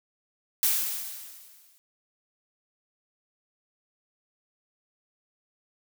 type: noise with exponential decay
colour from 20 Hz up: blue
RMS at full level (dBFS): -22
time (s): 0.63-1.78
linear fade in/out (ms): 0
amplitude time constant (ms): 250
effects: none